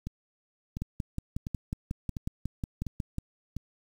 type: two click trains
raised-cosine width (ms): 5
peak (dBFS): -19 / -22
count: 14 / 6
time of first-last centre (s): 0.82-3.184 / 0.07-3.567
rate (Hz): 5.5 / 1.43
effects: 8-bit